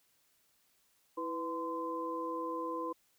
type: tone cluster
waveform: sine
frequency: 328.3 / 496.4 / 1030 Hz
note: E4 / B4 / C6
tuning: -7 / +9 / -28 cents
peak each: -40 / -40 / -38 dBFS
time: 1.17-2.93 s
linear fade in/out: 10 ms
effects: white hiss -72 dBFS RMS until 3.18 s